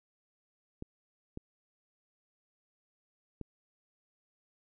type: clicks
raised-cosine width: 3 ms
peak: -27 dBFS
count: 3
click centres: 0.824 / 1.374 / 3.413 s
effects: none